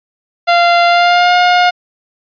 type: tone with pitch glide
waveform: sawtooth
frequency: 692 to 714.7 Hz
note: F5 to F5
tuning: -16 to +40 cents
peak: -3 dBFS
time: 0.47-1.71 s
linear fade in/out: 20 ms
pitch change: +56 cents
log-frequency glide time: 0.86-1.35 s
effects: resampled to 11025 Hz